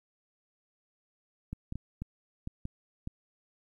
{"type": "clicks", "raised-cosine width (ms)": 5, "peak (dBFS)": -24, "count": 7, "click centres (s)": [1.53, 1.724, 1.756, 2.02, 2.474, 2.654, 3.074], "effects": ["11-bit"]}